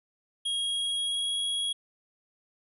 square tone with pitch glide, 3278 to 3316 Hz, G#7 to G#7, -23 to -3 cents, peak -28 dBFS, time 0.45-1.73 s, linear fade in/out 10 ms, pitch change +20 cents, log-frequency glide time 0.57-1.34 s, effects resampled to 32000 Hz

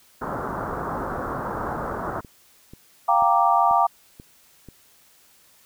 white low-pass noise, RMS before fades -29 dBFS, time 0.21-2.21 s, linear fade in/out 10 ms, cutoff 1400 Hz, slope 48 dB/octave
click train, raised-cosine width 3 ms, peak -28 dBFS, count 7, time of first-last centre 1.76-4.687 s, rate 2.05 Hz
sine chord, G minor seventh, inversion third, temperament equal, 698.5 / 784 / 932.3 / 1174.7 Hz, F5 / G5 / Bb5 / D6, 0 / 0 / 0 / 0 cents, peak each -21 dBFS, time 3.08-3.87 s, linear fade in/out 10 ms
effects white hiss -56 dBFS RMS until 5.65 s

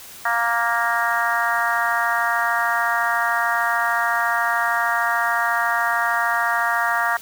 harmonic tone, 233.6 Hz, A#3, 4 cents sharp, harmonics 3 / 4 / 5 / 6 / 7 / 8, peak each -25 / -25 / -25 / -25 / -25 / -25 dBFS, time 0.25-7.17 s, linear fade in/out 5 ms, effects white hiss -40 dBFS RMS until 7.21 s

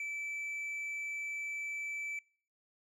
triangle tone with tanh clipping, 2316 Hz, D7, 25 cents flat, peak -37 dBFS, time 0-2.19 s, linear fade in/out 2 ms, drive 8 dB, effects noise-tail reverb RT60 0.5 s tail -26 dB re dry

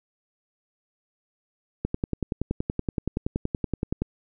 click train, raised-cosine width 3 ms, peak -12 dBFS, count 24, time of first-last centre 1.85-4.02 s, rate 10.6 Hz, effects none

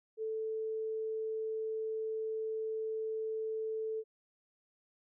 sine tone, 440 Hz, A4, in tune, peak -34 dBFS, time 0.17-4.04 s, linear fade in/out 50 ms, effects none

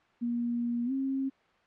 sine tone with pitch glide, 237.9 to 268.6 Hz, A#3 to C4, +35 to +46 cents, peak -28 dBFS, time 0.21-1.3 s, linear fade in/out 20 ms, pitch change +211 cents, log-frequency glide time 0.85-0.92 s, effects white hiss -64 dBFS RMS until 1.66 s + low-pass 2000 Hz 12 dB/octave

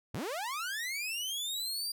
sawtooth linear sweep, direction up, 73.42 to 4800 Hz, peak -31 dBFS, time 0.14-1.92 s, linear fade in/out 5 ms, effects none

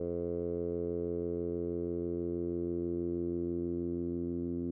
10% pulse tone with low-pass filter sweep, 86.2 Hz, F2, 22 cents flat, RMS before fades -35 dBFS, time 0-4.71 s, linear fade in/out 5 ms, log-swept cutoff 470 to 300 Hz, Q 4.4, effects none

